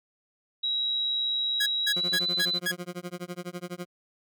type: tone with pitch glide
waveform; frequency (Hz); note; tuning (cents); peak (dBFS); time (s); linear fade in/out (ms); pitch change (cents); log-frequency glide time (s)
sine; 3859 to 4004; B7 to B7; -41 to +23; -25; 0.63-2.59; 10; +64; 1.79-2.3
type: tone bursts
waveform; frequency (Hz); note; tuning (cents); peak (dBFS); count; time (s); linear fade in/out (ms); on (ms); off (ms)
sawtooth; 1663; G#6; +2; -21; 5; 1.6-2.72; 10; 64; 200
type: tone with tremolo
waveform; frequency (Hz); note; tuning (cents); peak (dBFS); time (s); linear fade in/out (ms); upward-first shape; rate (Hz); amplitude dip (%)
20% pulse; 177.3; F3; +26; -27; 1.96-3.86; 5; sine; 12; 100
effects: none